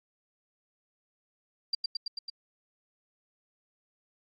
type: tone with echo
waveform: sine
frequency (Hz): 4731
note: D8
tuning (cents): +12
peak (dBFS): -25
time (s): 1.73-1.75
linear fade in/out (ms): 5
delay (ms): 110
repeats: 5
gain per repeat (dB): -2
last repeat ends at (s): 2.3
effects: AAC 32 kbps